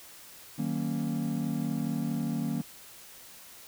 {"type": "chord", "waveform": "triangle", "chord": "D# minor seventh", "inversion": "none", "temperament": "equal with one note detuned", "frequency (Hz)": [155.56, 188.12, 233.1, 277.2], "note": ["D#3", "F#3", "A#3", "C#4"], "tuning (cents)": [0, 29, 0, 0], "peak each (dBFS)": [-32, -34, -30, -34], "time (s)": [0.58, 2.62], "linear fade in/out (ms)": 10, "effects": ["white hiss -50 dBFS RMS until 3.67 s"]}